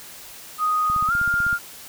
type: tone with pitch glide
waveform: sine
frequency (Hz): 1244.5 to 1405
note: D#6 to F6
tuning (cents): 0 to +10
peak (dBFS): -18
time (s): 0.58-1.59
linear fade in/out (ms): 50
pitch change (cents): +210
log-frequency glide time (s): 1.07-1.12
type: click train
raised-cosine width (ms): 5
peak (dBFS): -22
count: 11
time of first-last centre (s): 0.9-1.529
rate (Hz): 15.9
effects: white hiss -41 dBFS RMS until 1.88 s